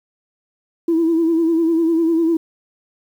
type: tone with vibrato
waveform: sine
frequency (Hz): 329.6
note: E4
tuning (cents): 0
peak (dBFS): -12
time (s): 0.88-2.37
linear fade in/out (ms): 5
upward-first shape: sine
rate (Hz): 10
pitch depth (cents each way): 51
effects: tanh soft clip ceiling -9 dBFS + 8-bit